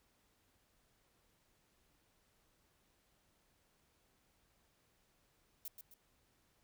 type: noise with echo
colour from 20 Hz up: violet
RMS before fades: -45 dBFS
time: 5.65-5.68 s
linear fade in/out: 2 ms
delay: 130 ms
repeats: 2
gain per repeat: -7 dB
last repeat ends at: 5.94 s
effects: pink hiss -75 dBFS RMS until 6.63 s